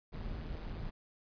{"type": "noise with amplitude modulation", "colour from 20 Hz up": "brown", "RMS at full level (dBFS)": -38, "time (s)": [0.12, 0.91], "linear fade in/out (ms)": 20, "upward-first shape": "sine", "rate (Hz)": 165, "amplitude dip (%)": 65, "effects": ["resampled to 11025 Hz"]}